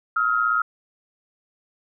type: tone pair together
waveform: sine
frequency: 1280.4 / 1396.9 Hz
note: D#6 / F6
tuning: +49 / 0 cents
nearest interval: major second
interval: 151 cents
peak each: -21 dBFS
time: 0.16-0.62 s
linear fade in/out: 5 ms
effects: none